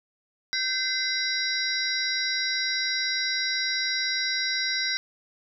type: tone cluster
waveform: sine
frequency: 1547 / 2047 / 3923 / 4867 / 5570 Hz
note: G6 / C7 / B7 / D#8 / F8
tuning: -23 / -38 / -12 / -39 / -5 cents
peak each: -31 dBFS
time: 0.53-4.97 s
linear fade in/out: 0 ms
effects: none